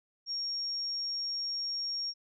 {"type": "tone", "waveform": "sine", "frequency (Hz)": 5560, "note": "F8", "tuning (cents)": -9, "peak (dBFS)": -32, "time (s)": [0.26, 2.14], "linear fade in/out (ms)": 50, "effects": []}